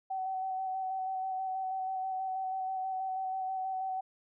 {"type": "tone with vibrato", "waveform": "sine", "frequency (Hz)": 758, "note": "F#5", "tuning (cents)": 42, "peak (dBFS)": -32, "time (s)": [0.1, 4.01], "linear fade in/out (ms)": 10, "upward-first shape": "square", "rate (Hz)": 6.2, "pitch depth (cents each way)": 15, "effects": []}